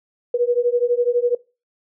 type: beating tone pair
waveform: sine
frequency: 478.6 / 490.6 Hz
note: A#4 / B4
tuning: +46 / -12 cents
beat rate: 12 Hz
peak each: -19 dBFS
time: 0.34-1.35 s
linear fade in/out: 5 ms
effects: noise-tail reverb RT60 0.3 s tail -22 dB re dry